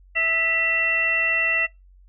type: harmonic tone with a mistuned harmonic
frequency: 656 Hz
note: E5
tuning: 9 cents flat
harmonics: 1 / 2 / 3 / 4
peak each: -32 / -33 / -22 / -22 dBFS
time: 0.15-1.67 s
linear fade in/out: 20 ms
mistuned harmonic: 4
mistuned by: +52 cents
effects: noise-tail reverb RT60 0.2 s tail -22 dB re dry + added 46 Hz sine -48 dBFS peak until 2.08 s